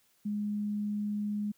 sine tone, 207.7 Hz, G#3, in tune, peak -30 dBFS, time 0.25-1.52 s, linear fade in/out 10 ms, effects white hiss -69 dBFS RMS until 1.57 s

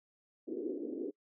pink band-pass noise, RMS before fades -39 dBFS, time 0.47-1.11 s, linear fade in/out 10 ms, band 280 to 440 Hz, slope 48 dB/octave, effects noise-tail reverb RT60 0.1 s tail -26 dB re dry

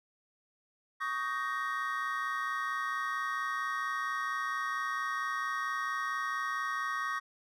triangle chord, Eb dominant seventh, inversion third, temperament just, 1120.1 / 1244.5 / 1555.6 / 1866.8 Hz, Db6 / Eb6 / G6 / Bb6, +18 / 0 / -14 / +2 cents, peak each -34 / -36 / -40 / -35 dBFS, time 1-7.2 s, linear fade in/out 20 ms, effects none

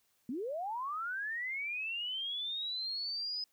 sine linear sweep, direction up, 220 to 5060 Hz, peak -35 dBFS, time 0.29-3.44 s, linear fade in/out 2 ms, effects white hiss -74 dBFS RMS until 3.52 s

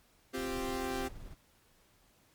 sawtooth chord, C suspended fourth, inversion none, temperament equal, 261.6 / 349.2 / 392 Hz, C4 / F4 / G4, 0 / 0 / 0 cents, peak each -34 / -38 / -34 dBFS, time 0.33-1.09 s, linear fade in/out 20 ms
brown noise with tremolo, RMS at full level -44 dBFS, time 0.36-1.35 s, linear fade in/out 20 ms, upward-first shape sine, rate 19 Hz, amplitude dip 35%
effects pink hiss -67 dBFS RMS until 2.34 s + MP3 96 kbps

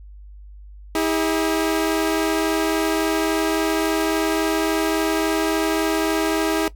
sawtooth tone pair together, 321.5 / 405.1 Hz, E4 / G#4, -43 / -43 cents, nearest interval major third, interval 400 cents, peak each -16 / -20 dBFS, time 0.95-6.68 s, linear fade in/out 2 ms, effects noise-tail reverb RT60 0.1 s tail -17 dB re dry + added 50 Hz sine -38 dBFS peak until 6.75 s

